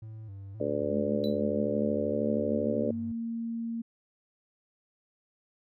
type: tone with vibrato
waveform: triangle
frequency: 103.83 Hz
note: G#2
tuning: in tune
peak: -38 dBFS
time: 0.02-3.12 s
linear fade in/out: 5 ms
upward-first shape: square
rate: 1.9 Hz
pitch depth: 98 cents each way
type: harmonic tone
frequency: 72.9 Hz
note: D2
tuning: 12 cents flat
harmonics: 3 / 4 / 5 / 6 / 7 / 8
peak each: -38 / -35 / -38 / -34 / -33 / -33 dBFS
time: 0.6-2.91 s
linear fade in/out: 5 ms
type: tone with pitch glide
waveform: sine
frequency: 212.3 to 230.2 Hz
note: G#3 to A#3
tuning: +38 to -22 cents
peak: -31 dBFS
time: 0.89-3.82 s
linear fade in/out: 10 ms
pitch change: +140 cents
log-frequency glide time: 1.57-2.95 s
type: tone with exponential decay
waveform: triangle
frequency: 3969 Hz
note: B7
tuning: 8 cents sharp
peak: -35 dBFS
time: 1.24-1.41 s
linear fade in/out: 0 ms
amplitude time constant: 35 ms
effects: none